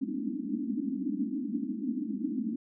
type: band-pass noise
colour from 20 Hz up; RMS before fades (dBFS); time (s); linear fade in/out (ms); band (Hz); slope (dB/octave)
white; -33; 0.01-2.56; 5; 200 to 310; 96
effects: none